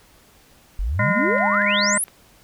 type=exponential sweep; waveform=sine; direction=up; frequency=41.2 to 11540 Hz; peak=-20 dBFS; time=0.79-2.04 s; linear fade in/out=0 ms
type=harmonic tone; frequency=204.3 Hz; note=G#3; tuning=28 cents flat; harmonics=1 / 3 / 5 / 7 / 9 / 10; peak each=-25 / -25 / -25 / -25 / -25 / -25 dBFS; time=0.99-1.98 s; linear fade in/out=5 ms
type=clicks; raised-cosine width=0.3 ms; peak=-26 dBFS; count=7; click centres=1.383 / 1.544 / 1.62 / 1.703 / 1.788 / 1.97 / 2.082 s
effects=pink hiss -53 dBFS RMS until 2.43 s